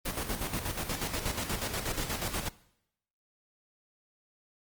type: noise with tremolo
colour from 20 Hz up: pink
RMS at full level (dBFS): -32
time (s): 0.05-2.49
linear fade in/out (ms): 10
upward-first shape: square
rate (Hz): 8.3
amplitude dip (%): 55
effects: noise-tail reverb RT60 0.8 s tail -20 dB re dry + Opus 24 kbps